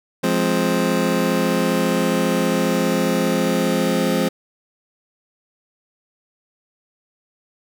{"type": "chord", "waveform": "25% pulse", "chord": "F minor", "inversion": "none", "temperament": "just", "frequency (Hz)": [174.61, 209.5, 261.9], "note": ["F3", "Ab3", "C4"], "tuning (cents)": [0, 15, 2], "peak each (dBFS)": -18, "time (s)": [0.23, 4.29], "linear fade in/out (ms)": 10, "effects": []}